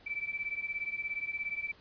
sine beating tone pair, 2311 / 2328 Hz, D7 / D7, -28 / -16 cents, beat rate 17 Hz, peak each -38 / -36 dBFS, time 0.06-1.72 s, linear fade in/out 10 ms, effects pink hiss -59 dBFS RMS until 1.8 s + resampled to 11025 Hz

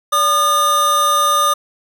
square tone pair together, 574 / 1216.3 Hz, D5 / D#6, -40 / -40 cents, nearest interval octave + minor second, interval 1300 cents, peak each -23 / -13 dBFS, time 0.12-1.54 s, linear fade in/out 10 ms, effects none

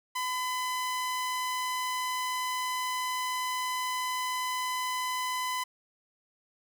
sawtooth tone, 1009 Hz, B5, 37 cents sharp, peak -26 dBFS, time 0.15-5.64 s, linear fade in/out 10 ms, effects none

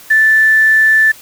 sine tone with quantisation, 1758 Hz, A6, 2 cents flat, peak -6 dBFS, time 0.1-1.12 s, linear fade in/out 10 ms, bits 5, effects white hiss -38 dBFS RMS until 1.21 s

